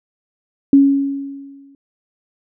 sine tone with exponential decay, 277.2 Hz, C#4, in tune, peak -4 dBFS, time 0.73-1.75 s, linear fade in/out 2 ms, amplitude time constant 220 ms, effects none

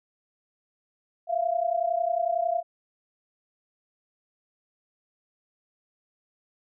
sine tone pair together, 669 / 700 Hz, E5 / F5, +25 / +4 cents, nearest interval minor second, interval 79 cents, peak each -26 dBFS, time 1.27-2.63 s, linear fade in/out 50 ms, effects none

